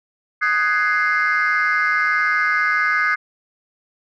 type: chord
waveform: sine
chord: Ab dominant seventh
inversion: second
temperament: equal with one note detuned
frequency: 1244.5 / 1499.8 / 1661.2 / 2093 Hz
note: Eb6 / Gb6 / Ab6 / C7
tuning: 0 / +23 / 0 / 0 cents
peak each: -20 dBFS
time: 0.41-3.16 s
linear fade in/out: 20 ms
effects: tanh soft clip ceiling -10 dBFS